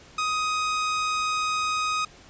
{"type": "tone", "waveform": "sawtooth", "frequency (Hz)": 1253, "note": "D#6", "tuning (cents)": 12, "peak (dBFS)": -20, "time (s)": [0.18, 2.05], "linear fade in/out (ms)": 5, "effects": ["pink hiss -50 dBFS RMS until 2.29 s", "resampled to 16000 Hz"]}